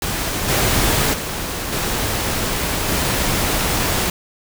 pink noise with level steps, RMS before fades -22 / -17 / -25 / -21 / -19 dBFS, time 0.02-4.1 s, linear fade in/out 2 ms, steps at 0.48 / 1.13 / 1.72 / 2.88 s, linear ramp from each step 10 ms, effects none

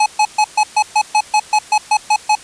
square tone bursts, 850 Hz, G#5, 40 cents sharp, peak -10 dBFS, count 13, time 0-2.353 s, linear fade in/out 5 ms, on 61 ms, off 130 ms, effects white hiss -37 dBFS RMS until 2.43 s + resampled to 22050 Hz

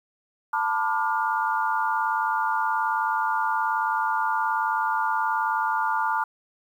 sine chord, B half-diminished seventh, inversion third, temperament just, 889 / 987.8 / 1185.3 / 1422.4 Hz, A5 / B5 / D6 / F6, +18 / 0 / +16 / +31 cents, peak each -25 / -29 / -29 / -28 dBFS, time 0.53-6.24 s, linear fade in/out 5 ms, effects 9-bit

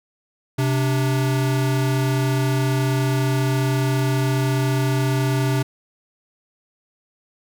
square tone pair together, 130.81 / 293.7 Hz, C3 / D4, 0 / 0 cents, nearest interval octave + major second, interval 1400 cents, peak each -19 / -27 dBFS, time 0.58-5.63 s, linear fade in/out 10 ms, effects none

